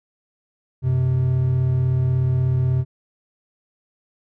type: tone pair together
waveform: triangle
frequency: 92.41 / 128.8 Hz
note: F#2 / C3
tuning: -2 / -27 cents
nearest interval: tritone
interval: 575 cents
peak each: -22 / -15 dBFS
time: 0.82-2.85 s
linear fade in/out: 50 ms
effects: none